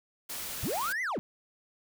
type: noise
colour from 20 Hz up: white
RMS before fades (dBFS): -38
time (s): 0.29-0.93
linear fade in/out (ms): 10
type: linear two-way sweep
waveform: triangle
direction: up then down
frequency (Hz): 61.74 to 2093 to 130.4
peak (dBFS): -28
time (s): 0.63-1.19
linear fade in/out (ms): 0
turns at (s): 1.02
effects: none